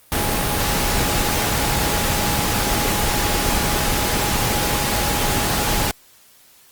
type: tone in noise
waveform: sine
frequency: 830.6 Hz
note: G#5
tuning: in tune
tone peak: -28 dBFS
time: 0.12-5.91 s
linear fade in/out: 0 ms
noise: pink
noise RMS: -20 dBFS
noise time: 0.12-5.91 s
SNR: -11 dB
effects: white hiss -51 dBFS RMS until 6.71 s + Opus 32 kbps